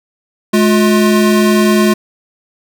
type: tone pair together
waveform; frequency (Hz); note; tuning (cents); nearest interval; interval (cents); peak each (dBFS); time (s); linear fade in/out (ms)
square; 212.2 / 356.8; G#3 / F4; +38 / +37; major sixth; 899; -10 / -13; 0.53-1.94; 10
effects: none